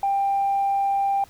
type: tone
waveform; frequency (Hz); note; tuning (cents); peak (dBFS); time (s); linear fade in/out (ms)
sine; 792; G5; +18; -18; 0.03-1.24; 2
effects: tanh soft clip ceiling -15 dBFS + pink hiss -52 dBFS RMS until 1.29 s